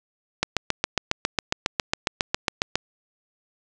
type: click train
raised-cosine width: 0.2 ms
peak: -3 dBFS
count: 18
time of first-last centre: 0.43-2.756 s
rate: 7.31 Hz
effects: resampled to 22050 Hz + 7-bit